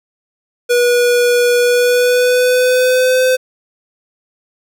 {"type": "tone with pitch glide", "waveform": "square", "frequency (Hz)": [485.4, 512.5], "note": ["B4", "C5"], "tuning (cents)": [-30, -36], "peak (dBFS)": -10, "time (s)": [0.69, 3.37], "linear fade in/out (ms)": 20, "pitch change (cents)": 94, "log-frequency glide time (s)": [1.58, 3.23], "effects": []}